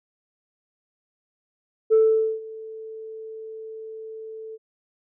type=tone with ADSR envelope; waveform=sine; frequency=441.2 Hz; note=A4; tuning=5 cents sharp; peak=-11 dBFS; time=1.9-4.58 s; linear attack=30 ms; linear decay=470 ms; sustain=-23 dB; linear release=35 ms; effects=tanh soft clip ceiling -10 dBFS